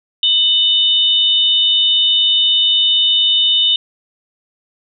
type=tone pair together; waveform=sine; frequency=2988 / 3651 Hz; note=F#7 / A#7; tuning=+16 / -37 cents; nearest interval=minor third; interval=347 cents; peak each=-13 dBFS; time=0.23-3.76 s; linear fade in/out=2 ms; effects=none